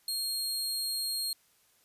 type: tone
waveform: sawtooth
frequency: 4245 Hz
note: C8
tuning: 24 cents sharp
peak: -28 dBFS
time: 0.08-1.33 s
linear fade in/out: 2 ms
effects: white hiss -67 dBFS RMS until 1.84 s + resampled to 32000 Hz